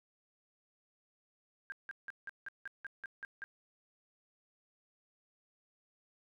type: tone bursts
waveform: sine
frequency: 1600 Hz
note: G6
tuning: 35 cents sharp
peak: -40 dBFS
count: 10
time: 1.7-3.44 s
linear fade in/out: 0 ms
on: 21 ms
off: 170 ms
effects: none